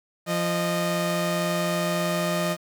sawtooth tone pair together, 172.86 / 616 Hz, F3 / D#5, -17 / -17 cents, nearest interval octave + minor seventh, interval 2200 cents, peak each -22 dBFS, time 0.26-2.57 s, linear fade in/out 50 ms, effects 8-bit

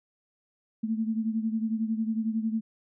sine beating tone pair, 220 / 231 Hz, A3 / A#3, 0 / -16 cents, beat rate 11 Hz, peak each -27 / -32 dBFS, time 0.83-2.61 s, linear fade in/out 10 ms, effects none

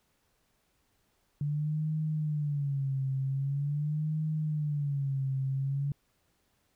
sine tone with vibrato, 144.4 Hz, D3, 29 cents flat, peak -28 dBFS, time 1.41-5.92 s, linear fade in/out 2 ms, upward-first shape sine, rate 0.44 Hz, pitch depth 130 cents each way, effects pink hiss -73 dBFS RMS until 6.75 s

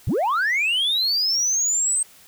sine linear sweep, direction up, 62.2 to 8372 Hz, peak -16 dBFS, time 0.07-2.03 s, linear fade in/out 5 ms, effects tanh soft clip ceiling -17 dBFS + white hiss -50 dBFS RMS until 2.27 s

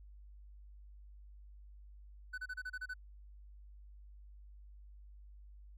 triangle tone bursts, 1500 Hz, F#6, 23 cents sharp, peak -37 dBFS, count 8, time 2.33-2.94 s, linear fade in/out 10 ms, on 50 ms, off 30 ms, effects added 50 Hz sine -52 dBFS peak until 5.77 s + MP3 96 kbps

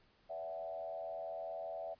sine tone with frequency modulation, 659.3 Hz, E5, in tune, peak -40 dBFS, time 0.29-1.95 s, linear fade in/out 20 ms, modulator 84.9 Hz, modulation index 1, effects pink hiss -70 dBFS RMS until 1.99 s + resampled to 11025 Hz

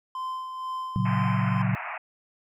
triangle tone with tremolo, 1034 Hz, C6, 21 cents flat, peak -27 dBFS, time 0.15-1.62 s, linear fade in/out 2 ms, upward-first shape sine, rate 2.1 Hz, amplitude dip 45%
sine chord, F# major, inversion first, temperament just, 115.62 / 138.75 / 185 Hz, A#2 / C#3 / F#3, -14 / +2 / 0 cents, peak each -26 / -28 / -26 dBFS, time 0.96-1.75 s, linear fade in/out 0 ms
pink band-pass noise, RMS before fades -35 dBFS, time 1.05-1.98 s, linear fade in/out 5 ms, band 650 to 2600 Hz, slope 96 dB/octave
effects none

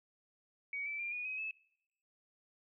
sine tone with pitch steps, 2253 / 2319 / 2387 / 2457 / 2529 / 2603 Hz, C#7 / D7 / D7 / D#7 / D#7 / E7, +28 / -22 / +28 / -22 / +28 / -22 cents, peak -37 dBFS, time 0.73-1.51 s, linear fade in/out 2 ms, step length 130 ms, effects noise-tail reverb RT60 0.8 s tail -23 dB re dry

